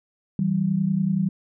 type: tone pair together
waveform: sine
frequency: 162.1 / 192.77 Hz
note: E3 / G3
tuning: -29 / -29 cents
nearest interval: minor third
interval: 300 cents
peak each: -24 / -21 dBFS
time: 0.39-1.29 s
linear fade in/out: 2 ms
effects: none